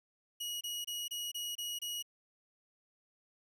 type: tone bursts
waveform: sawtooth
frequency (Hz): 2903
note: F#7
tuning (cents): -34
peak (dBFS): -34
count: 7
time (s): 0.4-2.026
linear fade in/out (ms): 10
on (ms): 210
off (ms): 26
effects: none